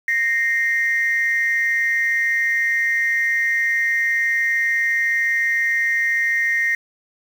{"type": "tone pair together", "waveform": "sine", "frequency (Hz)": [1853.3, 2093], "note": ["A#6", "C7"], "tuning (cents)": [-11, 0], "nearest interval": "major second", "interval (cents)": 211, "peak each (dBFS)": [-17, -20], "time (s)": [0.08, 6.75], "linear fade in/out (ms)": 2, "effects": ["tanh soft clip ceiling -11 dBFS", "7-bit"]}